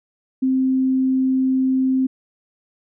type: tone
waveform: sine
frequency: 261.6 Hz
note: C4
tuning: in tune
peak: -15 dBFS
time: 0.42-2.07 s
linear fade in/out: 10 ms
effects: none